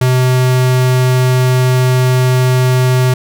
square tone, 127.6 Hz, C3, 43 cents flat, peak -9 dBFS, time 0.01-3.14 s, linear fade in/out 5 ms, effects none

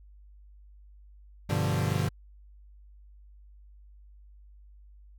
40% pulse chord, G dominant seventh, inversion none, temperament equal, 98 / 123.47 / 146.83 / 174.61 Hz, G2 / B2 / D3 / F3, 0 / 0 / 0 / 0 cents, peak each -29 / -31 / -29 / -33 dBFS, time 1.49-2.09 s, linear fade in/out 10 ms, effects added 50 Hz sine -50 dBFS peak until 5.18 s

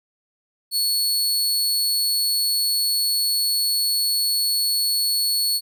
sawtooth tone, 4400 Hz, C#8, 14 cents flat, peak -16 dBFS, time 0.71-5.61 s, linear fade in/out 50 ms, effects none

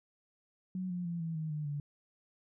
sine tone with pitch steps, 185 / 177.67 / 170.63 / 163.87 / 157.37 / 151.14 / 145.15 Hz, F#3 / F3 / F3 / E3 / D#3 / D#3 / D3, 0 / +30 / -40 / -10 / +20 / -50 / -20 cents, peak -34 dBFS, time 0.75-1.8 s, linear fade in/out 2 ms, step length 150 ms, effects none

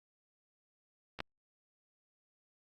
clicks, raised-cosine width 0.3 ms, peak -27 / -19 dBFS, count 2, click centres 1.19 / 1.204 s, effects Opus 48 kbps

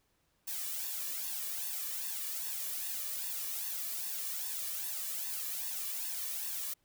blue noise with flanger, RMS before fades -38 dBFS, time 0.47-6.74 s, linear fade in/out 10 ms, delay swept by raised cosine 1.1 to 1.75 ms, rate 2.5 Hz, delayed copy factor +0.7, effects pink hiss -75 dBFS RMS until 6.84 s

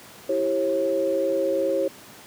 sine chord, C# diminished, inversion first, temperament equal with one note detuned, 329.6 / 392 / 542 Hz, E4 / G4 / C#5, 0 / 0 / -39 cents, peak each -28 / -27 / -22 dBFS, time 0.29-1.88 s, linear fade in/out 5 ms, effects pink hiss -45 dBFS RMS until 2.26 s + high-pass 150 Hz 12 dB/octave

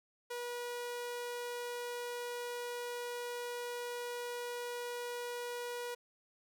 sawtooth tone, 483.8 Hz, B4, 36 cents flat, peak -35 dBFS, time 0.3-5.95 s, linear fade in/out 10 ms, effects none

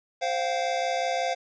square chord, C suspended fourth, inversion none, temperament equal with one note detuned, 523.3 / 698.5 / 763.9 Hz, C5 / F5 / G5, 0 / 0 / -45 cents, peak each -31 / -28 / -33 dBFS, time 0.21-1.35 s, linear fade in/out 20 ms, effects resampled to 16000 Hz + 10-bit

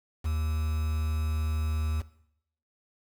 triangle tone with quantisation, 77.78 Hz, D#2, in tune, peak -24 dBFS, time 0.24-2.02 s, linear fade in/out 20 ms, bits 7, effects noise-tail reverb RT60 0.7 s tail -17 dB re dry

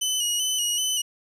20% pulse tone with vibrato, 2960 Hz, F#7, in tune, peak -17 dBFS, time 0.01-1.02 s, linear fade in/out 10 ms, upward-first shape square, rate 2.6 Hz, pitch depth 36 cents each way, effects none

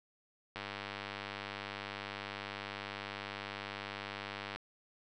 click train, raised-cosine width 0.3 ms, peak -24 dBFS, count 401, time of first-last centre 0.56-4.56 s, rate 100 Hz, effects none

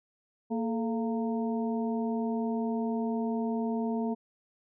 harmonic tone with a mistuned harmonic, 230 Hz, A#3, 23 cents flat, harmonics 1 / 2 / 3 / 4, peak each -29 / -35 / -39 / -41 dBFS, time 0.5-4.15 s, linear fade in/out 20 ms, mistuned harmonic 2, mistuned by -94 cents, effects none

